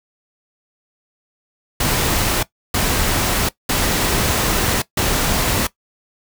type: noise bursts at uneven times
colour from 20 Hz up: pink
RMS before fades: -18 dBFS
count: 4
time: 1.8-2.43 / 2.74-3.49 / 3.69-4.82 / 4.97-5.67 s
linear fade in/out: 5 ms
effects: noise-tail reverb RT60 0.1 s tail -18 dB re dry